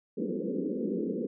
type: band-pass noise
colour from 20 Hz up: pink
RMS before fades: -32 dBFS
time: 0.17-1.27 s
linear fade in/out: 10 ms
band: 180 to 510 Hz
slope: 96 dB/octave
effects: none